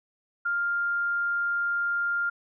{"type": "tone", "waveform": "sine", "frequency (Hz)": 1400, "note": "F6", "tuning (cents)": 4, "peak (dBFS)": -24, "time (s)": [0.45, 2.3], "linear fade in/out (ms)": 10, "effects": []}